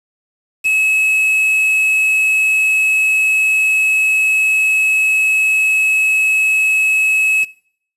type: tone with quantisation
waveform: triangle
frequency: 2579 Hz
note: E7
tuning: 39 cents flat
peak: -10 dBFS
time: 0.64-7.45 s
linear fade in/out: 20 ms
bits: 5
effects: noise-tail reverb RT60 0.6 s tail -21 dB re dry + resampled to 32000 Hz